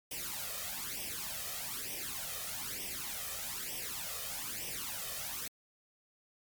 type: noise with flanger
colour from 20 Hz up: white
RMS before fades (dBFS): -40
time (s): 0.11-5.48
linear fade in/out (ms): 5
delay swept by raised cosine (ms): 0.35 to 1.65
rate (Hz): 1.1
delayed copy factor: +0.8
effects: MP3 96 kbps